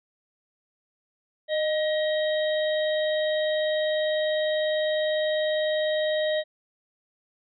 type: harmonic tone with a mistuned harmonic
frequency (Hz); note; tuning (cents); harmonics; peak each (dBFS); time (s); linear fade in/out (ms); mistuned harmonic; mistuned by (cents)
633; D#5; +30; 1 / 3 / 5 / 6; -23 / -33 / -38 / -34; 1.48-6.44; 50; 1; -48
effects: none